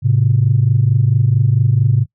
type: tone pair together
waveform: sine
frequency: 108.6 / 133.08 Hz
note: A2 / C3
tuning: -22 / +30 cents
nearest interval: major third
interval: 352 cents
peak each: -12 dBFS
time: 0.02-2.06 s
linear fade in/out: 50 ms
effects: noise-tail reverb RT60 0.1 s tail -23 dB re dry + tanh soft clip ceiling -2 dBFS